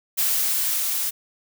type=noise with level ramp; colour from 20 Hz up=blue; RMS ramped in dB=-21 to -25 dBFS; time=0.17-1.11 s; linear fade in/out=20 ms; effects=none